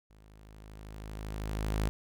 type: tone with level ramp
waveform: sawtooth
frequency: 52.7 Hz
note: G#1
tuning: 26 cents sharp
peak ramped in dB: -53 to -23 dBFS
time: 0.1-1.89 s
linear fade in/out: 0 ms
effects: none